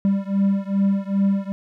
triangle beating tone pair, 196 / 198.5 Hz, G3 / G3, 0 / +22 cents, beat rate 2.5 Hz, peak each -18 / -19 dBFS, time 0.05-1.52 s, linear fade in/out 0 ms, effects none

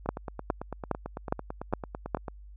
two click trains, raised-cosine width 1 ms, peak -21 / -12 dBFS, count 21 / 6, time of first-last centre 0.06-2.282 / 0.09-2.148 s, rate 9 / 2.43 Hz, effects added 50 Hz sine -45 dBFS peak until 2.56 s

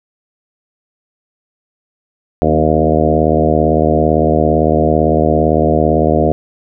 harmonic tone with a mistuned harmonic, 77.78 Hz, D#2, in tune, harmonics 1 / 2 / 3 / 4 / 5 / 6 / 7 / 8 / 9, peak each -18 / -18 / -18 / -18 / -18 / -18 / -18 / -18 / -18 dBFS, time 2.42-6.32 s, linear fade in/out 0 ms, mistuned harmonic 3, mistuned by +26 cents, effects none

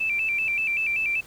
sine tone with vibrato, 2489 Hz, D#7, in tune, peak -22 dBFS, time 0-1.21 s, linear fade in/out 10 ms, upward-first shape square, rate 5.2 Hz, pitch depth 95 cents each way, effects pink hiss -49 dBFS RMS until 1.26 s

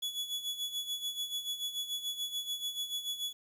40% pulse tone with tremolo, 3397 Hz, G#7, 38 cents sharp, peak -31 dBFS, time 0.02-3.33 s, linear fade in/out 10 ms, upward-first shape sine, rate 6.9 Hz, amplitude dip 70%, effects 10-bit

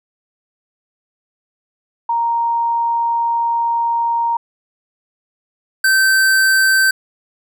sine / square tone pair in turn, 932.3 / 1549.1 Hz, A#5 / G6, 0 / -21 cents, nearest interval major sixth, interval 879 cents, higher second, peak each -14 / -11 dBFS, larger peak second, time 2.09-4.37 / 5.84-6.91 s, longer first, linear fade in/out 5 ms, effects none

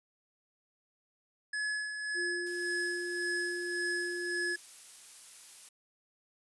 square tone with tremolo, 1700 Hz, G#6, 40 cents sharp, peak -32 dBFS, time 1.53-4.56 s, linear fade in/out 5 ms, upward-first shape sine, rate 1.8 Hz, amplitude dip 50%
sine tone, 352.4 Hz, F4, 16 cents sharp, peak -37 dBFS, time 2.14-4.57 s, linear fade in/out 50 ms
blue noise, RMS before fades -49 dBFS, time 2.46-5.69 s, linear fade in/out 5 ms
effects resampled to 24000 Hz

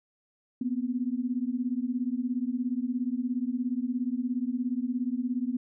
sine beating tone pair, 240 / 257 Hz, B3 / C4, -49 / -31 cents, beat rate 17 Hz, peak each -30 dBFS, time 0.61-5.57 s, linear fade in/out 5 ms, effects none

